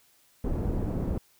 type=low-pass noise; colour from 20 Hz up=pink; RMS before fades=-29 dBFS; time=0.44-1.18 s; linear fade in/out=2 ms; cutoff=420 Hz; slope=12 dB/octave; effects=white hiss -63 dBFS RMS until 1.39 s